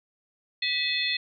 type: tone cluster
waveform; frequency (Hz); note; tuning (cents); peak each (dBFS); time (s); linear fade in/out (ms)
sine; 1965 / 2558 / 3443 / 3598 / 4237; B6 / D#7 / A7 / A7 / C8; -9 / +47 / -38 / +38 / +21; -31 / -30 / -31 / -34 / -30; 0.62-1.17; 5
effects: none